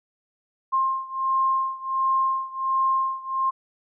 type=beating tone pair; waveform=sine; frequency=1060 / 1061.4 Hz; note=C6 / C6; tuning=+22 / +24 cents; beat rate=1.4 Hz; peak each=-23 / -25 dBFS; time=0.72-3.51 s; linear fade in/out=20 ms; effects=none